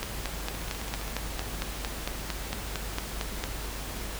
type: two click trains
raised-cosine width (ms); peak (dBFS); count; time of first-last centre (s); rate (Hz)
0.2; -22 / -13; 9 / 16; 0.55-1.08 / 0.03-3.439; 15.1 / 4.4
effects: added 50 Hz sine -37 dBFS peak until 4.19 s + pink hiss -38 dBFS RMS until 4.19 s